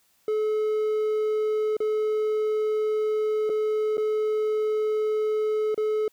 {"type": "tone with dropouts", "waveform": "triangle", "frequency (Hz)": 429.8, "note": "A4", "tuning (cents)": -41, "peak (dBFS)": -20, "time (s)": [0.28, 6.08], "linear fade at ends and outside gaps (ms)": 2, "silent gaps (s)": [[1.768, 1.803], [3.494, 3.498], [3.971, 3.979], [5.745, 5.777]], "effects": ["white hiss -65 dBFS RMS until 6.12 s"]}